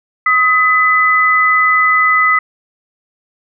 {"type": "tone pair together", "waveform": "sine", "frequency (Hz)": [1261.2, 2002], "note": ["D#6", "B6"], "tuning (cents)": [23, 23], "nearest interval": "minor sixth", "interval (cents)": 800, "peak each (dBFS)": -11, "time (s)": [0.26, 2.39], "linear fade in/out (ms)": 5, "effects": []}